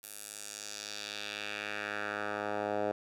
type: tone with band-pass filter sweep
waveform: 10% pulse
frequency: 103.83 Hz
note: G#2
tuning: in tune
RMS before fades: -38 dBFS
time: 0.03-2.92 s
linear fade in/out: 5 ms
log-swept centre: 12000 to 630 Hz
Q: 1.6
effects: none